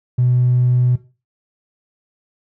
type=tone; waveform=triangle; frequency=124.3 Hz; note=B2; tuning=12 cents sharp; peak=-8 dBFS; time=0.18-0.96 s; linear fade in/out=10 ms; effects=noise-tail reverb RT60 0.3 s tail -18 dB re dry + tanh soft clip ceiling -9 dBFS